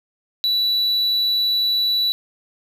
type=tone; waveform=triangle; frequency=3946 Hz; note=B7; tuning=2 cents flat; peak=-15 dBFS; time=0.44-2.12 s; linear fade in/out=0 ms; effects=none